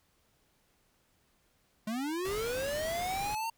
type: linear sweep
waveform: square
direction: up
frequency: 207.8 to 921 Hz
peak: -33 dBFS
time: 1.87-3.5 s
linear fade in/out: 5 ms
type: noise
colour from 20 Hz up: pink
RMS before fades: -42 dBFS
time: 2.25-3.35 s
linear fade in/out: 2 ms
effects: pink hiss -71 dBFS RMS until 3.57 s